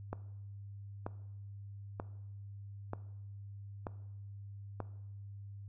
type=click train; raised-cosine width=1 ms; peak=-24 dBFS; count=6; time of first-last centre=0.13-4.803 s; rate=1.07 Hz; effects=noise-tail reverb RT60 0.9 s tail -17 dB re dry + added 100 Hz sine -45 dBFS peak until 5.68 s